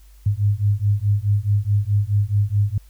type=beating tone pair; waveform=sine; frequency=100.3 / 105 Hz; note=G2 / G#2; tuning=+40 / +19 cents; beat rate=4.7 Hz; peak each=-19 dBFS; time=0.26-2.78 s; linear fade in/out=5 ms; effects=added 50 Hz sine -44 dBFS peak until 2.89 s + white hiss -58 dBFS RMS until 2.89 s